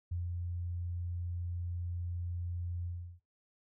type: tone with ADSR envelope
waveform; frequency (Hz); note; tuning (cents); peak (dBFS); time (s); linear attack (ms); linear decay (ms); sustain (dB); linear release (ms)
sine; 87.31; F2; 0; -33; 0.11-3.2; 9; 160; -2; 350
effects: noise-tail reverb RT60 0.2 s tail -19 dB re dry